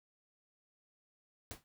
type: noise with exponential decay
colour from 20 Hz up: pink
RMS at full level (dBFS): -42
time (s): 1.51-1.64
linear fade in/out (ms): 0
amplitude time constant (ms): 28
effects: noise-tail reverb RT60 0.1 s tail -25 dB re dry